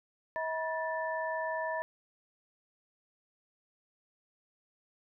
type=tone cluster; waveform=sine; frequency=640 / 966 / 1764 Hz; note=D#5 / B5 / A6; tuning=+49 / -39 / +4 cents; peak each=-35 / -36 / -38 dBFS; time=0.36-1.82 s; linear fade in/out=0 ms; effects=none